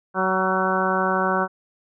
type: harmonic tone with a mistuned harmonic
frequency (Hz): 187.8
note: F#3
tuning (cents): +26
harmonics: 1 / 2 / 3 / 4 / 5 / 6 / 7 / 8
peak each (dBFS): -27 / -27 / -27 / -27 / -27 / -27 / -27 / -27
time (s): 0.14-1.48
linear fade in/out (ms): 50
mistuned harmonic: 7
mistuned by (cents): +31
effects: none